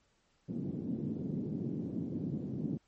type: band-pass noise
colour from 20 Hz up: white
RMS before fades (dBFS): -37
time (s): 0.48-2.78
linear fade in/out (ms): 10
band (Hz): 130 to 280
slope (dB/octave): 24
effects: pink hiss -73 dBFS RMS until 2.87 s + MP3 32 kbps